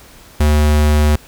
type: tone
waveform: square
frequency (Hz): 75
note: D2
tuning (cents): +37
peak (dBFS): -10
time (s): 0.4-1.16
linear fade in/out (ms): 5
effects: pink hiss -42 dBFS RMS until 1.27 s